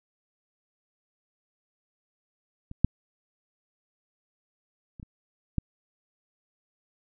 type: clicks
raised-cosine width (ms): 5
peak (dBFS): -27 / -6 / -30 / -30 / -13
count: 5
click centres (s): 2.714 / 2.846 / 4.998 / 5.029 / 5.583
effects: none